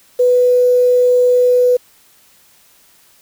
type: tone with quantisation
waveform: sine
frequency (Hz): 495.5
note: B4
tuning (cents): +6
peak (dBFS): -8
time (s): 0.19-1.77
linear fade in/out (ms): 10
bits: 6
effects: white hiss -50 dBFS RMS until 3.21 s